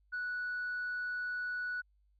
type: tone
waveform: sine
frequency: 1475 Hz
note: F#6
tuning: 6 cents flat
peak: -33 dBFS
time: 0.12-1.82 s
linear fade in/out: 20 ms
effects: tanh soft clip ceiling -32 dBFS + added 50 Hz sine -67 dBFS peak until 2.19 s